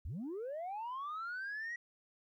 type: linear sweep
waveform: sine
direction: up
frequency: 54.1 to 1932 Hz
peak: -37 dBFS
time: 0.05-1.76 s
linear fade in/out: 5 ms
effects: tanh soft clip ceiling -37 dBFS + 13-bit